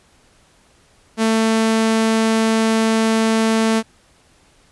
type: tone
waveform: sawtooth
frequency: 222.8 Hz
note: A3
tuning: 22 cents sharp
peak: -10 dBFS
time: 1.17-3.83 s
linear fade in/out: 50 ms
effects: pink hiss -54 dBFS RMS until 4.71 s + resampled to 24000 Hz